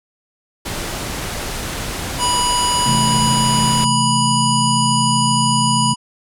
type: low-pass noise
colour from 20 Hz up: pink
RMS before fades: -25 dBFS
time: 0.65-3.85 s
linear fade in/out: 10 ms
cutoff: 12000 Hz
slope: 24 dB/octave
type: harmonic tone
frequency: 980 Hz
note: B5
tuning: 14 cents flat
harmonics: 1 / 3 / 5 / 7 / 9 / 10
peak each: -17 / -22 / -24 / -25 / -27 / -27 dBFS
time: 2.18-5.96 s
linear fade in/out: 50 ms
type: chord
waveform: sine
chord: A minor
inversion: first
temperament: just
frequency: 132 / 165 / 220 Hz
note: C3 / E3 / A3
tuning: +16 / +2 / 0 cents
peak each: -20 / -25 / -20 dBFS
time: 2.86-5.94 s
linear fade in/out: 5 ms
effects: none